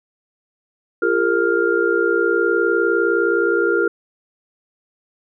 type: tone cluster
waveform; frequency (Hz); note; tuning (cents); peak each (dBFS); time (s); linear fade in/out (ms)
sine; 343.8 / 403.3 / 462.9 / 1402; F4 / G4 / A#4 / F6; -27 / +49 / -12 / +6; -20; 1.02-3.88; 5
effects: none